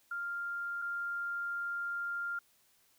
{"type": "tone pair in turn", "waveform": "sine", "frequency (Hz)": [1396.9, 1396.9], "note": ["F6", "F6"], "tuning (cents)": [0, 0], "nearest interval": "unison", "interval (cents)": 0, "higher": "neither", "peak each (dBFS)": [-35, -34], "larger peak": "second", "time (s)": [[0.11, 0.82], [0.82, 2.39]], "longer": "second", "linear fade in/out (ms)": 5, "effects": ["white hiss -69 dBFS RMS until 2.98 s"]}